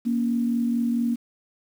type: tone pair together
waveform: sine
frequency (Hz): 235.2 / 279.7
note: A#3 / C#4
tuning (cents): +16 / +16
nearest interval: minor third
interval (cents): 300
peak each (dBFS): -21 / -30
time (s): 0.05-1.16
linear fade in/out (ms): 20
effects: 8-bit